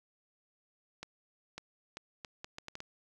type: accelerating click train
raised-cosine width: 0.2 ms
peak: -25 dBFS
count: 9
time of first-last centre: 1.03-2.804 s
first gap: 550 ms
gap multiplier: 0.71
effects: 11-bit